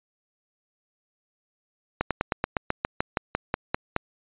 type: slowing click train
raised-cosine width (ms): 0.5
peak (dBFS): -8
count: 14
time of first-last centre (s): 2.01-3.964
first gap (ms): 97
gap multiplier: 1.07
effects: resampled to 8000 Hz